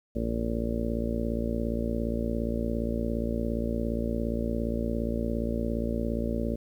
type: harmonic tone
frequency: 57.3 Hz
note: A#1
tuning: 29 cents flat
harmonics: 1 / 2 / 3 / 4 / 5 / 6 / 7 / 8 / 9 / 10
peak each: -32 / -37 / -40 / -31 / -38 / -38 / -42 / -37 / -44 / -37 dBFS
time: 0.15-6.56 s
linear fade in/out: 10 ms
effects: 10-bit